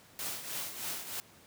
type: noise with tremolo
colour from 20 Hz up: white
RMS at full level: -36 dBFS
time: 0.19-1.2 s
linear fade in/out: 0 ms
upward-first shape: triangle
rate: 3.2 Hz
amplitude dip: 70%
effects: pink hiss -58 dBFS RMS until 1.46 s + high-pass 100 Hz 12 dB/octave

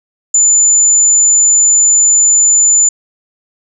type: tone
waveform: sine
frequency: 7040 Hz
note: A8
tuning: in tune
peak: -5 dBFS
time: 0.34-2.89 s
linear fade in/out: 5 ms
effects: none

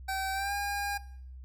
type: tone with pitch glide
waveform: 25% pulse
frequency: 771 to 809.3 Hz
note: G5 to G#5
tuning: -29 to -45 cents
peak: -27 dBFS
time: 0.08-0.98 s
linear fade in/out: 10 ms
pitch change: +84 cents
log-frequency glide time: 0.33-0.53 s
effects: noise-tail reverb RT60 0.6 s tail -19 dB re dry + added 64 Hz sine -43 dBFS peak until 1.44 s

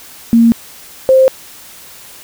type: tone pair in turn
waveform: sine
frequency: 231.1 / 525.3 Hz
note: A#3 / C5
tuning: -15 / +7 cents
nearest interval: octave + major second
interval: 1422 cents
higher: second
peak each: -4 dBFS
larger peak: neither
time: 0.33-0.52 / 1.09-1.28 s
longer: neither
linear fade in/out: 0 ms
effects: white hiss -36 dBFS RMS until 2.23 s

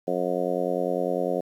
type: harmonic tone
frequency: 90 Hz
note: F#2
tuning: 47 cents flat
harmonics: 2 / 3 / 4 / 5 / 6 / 7 / 8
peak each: -34 / -33 / -32 / -30 / -28 / -31 / -34 dBFS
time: 0.07-1.41 s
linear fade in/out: 10 ms
effects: 9-bit

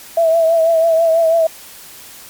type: tone with vibrato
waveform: sine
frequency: 657 Hz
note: E5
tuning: 6 cents flat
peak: -9 dBFS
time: 0.17-1.47 s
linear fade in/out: 5 ms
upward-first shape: triangle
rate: 6.1 Hz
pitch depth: 48 cents each way
effects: white hiss -37 dBFS RMS until 2.29 s + MP3 96 kbps

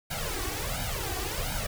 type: noise with flanger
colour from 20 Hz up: pink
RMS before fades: -32 dBFS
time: 0.1-1.67 s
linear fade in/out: 10 ms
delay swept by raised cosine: 1.3 to 2.7 ms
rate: 1.4 Hz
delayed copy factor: +0.95
effects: none

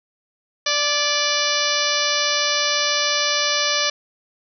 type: harmonic tone with a mistuned harmonic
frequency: 587.3 Hz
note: D5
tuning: in tune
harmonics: 1 / 2 / 3 / 4 / 5 / 6 / 7 / 8 / 9 / 10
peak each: -27 / -27 / -27 / -27 / -27 / -27 / -27 / -27 / -27 / -27 dBFS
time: 0.66-3.9 s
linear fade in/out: 5 ms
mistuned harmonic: 3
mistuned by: -28 cents
effects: none

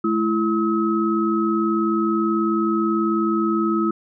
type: tone cluster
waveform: sine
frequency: 215.9 / 334.4 / 1281 Hz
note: A3 / E4 / E6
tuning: -33 / +25 / -50 cents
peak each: -22 / -20 / -24 dBFS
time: 0.04-3.91 s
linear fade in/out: 5 ms
effects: none

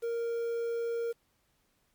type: tone with quantisation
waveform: triangle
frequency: 466.2 Hz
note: A#4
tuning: in tune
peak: -28 dBFS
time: 0.02-1.13 s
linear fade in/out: 20 ms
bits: 9
effects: pink hiss -73 dBFS RMS until 1.94 s + MP3 96 kbps

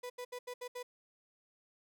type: tone bursts at uneven times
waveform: 35% pulse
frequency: 493.9 Hz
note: B4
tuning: in tune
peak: -39 dBFS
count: 6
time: 0.03-0.1 / 0.18-0.25 / 0.32-0.39 / 0.47-0.54 / 0.61-0.68 / 0.75-0.83 s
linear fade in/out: 10 ms
effects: none

